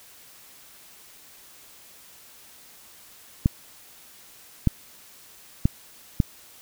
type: clicks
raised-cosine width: 5 ms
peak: -5 dBFS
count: 4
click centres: 3.459 / 4.673 / 5.655 / 6.202 s
effects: white hiss -50 dBFS RMS until 6.61 s